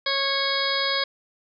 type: harmonic tone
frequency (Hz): 550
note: C#5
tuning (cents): -14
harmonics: 1 / 2 / 3 / 4 / 6 / 7 / 8 / 9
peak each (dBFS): -30 / -30 / -30 / -30 / -30 / -30 / -30 / -30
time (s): 0.06-1.04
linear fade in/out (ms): 5
effects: none